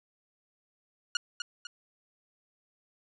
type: tone with echo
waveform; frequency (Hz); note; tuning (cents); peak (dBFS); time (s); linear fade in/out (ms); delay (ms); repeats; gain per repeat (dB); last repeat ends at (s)
15% pulse; 1438; F#6; -50; -19; 1.15-1.17; 2; 250; 2; -7; 1.67
effects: resampled to 22050 Hz